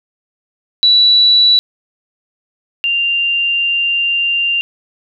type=tone pair in turn; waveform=sine; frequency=3940 / 2786 Hz; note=B7 / F7; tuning=-5 / -5 cents; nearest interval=tritone; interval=600 cents; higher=first; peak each=-6 / -12 dBFS; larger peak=first; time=0.83-1.59 / 2.84-4.61 s; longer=second; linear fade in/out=0 ms; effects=none